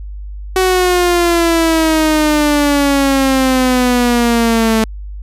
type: exponential sweep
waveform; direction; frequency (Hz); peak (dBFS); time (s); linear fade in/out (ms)
sawtooth; down; 376.2 to 220; -6; 0.56-4.84; 2
effects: added 50 Hz sine -24 dBFS peak until 5.22 s + resampled to 32000 Hz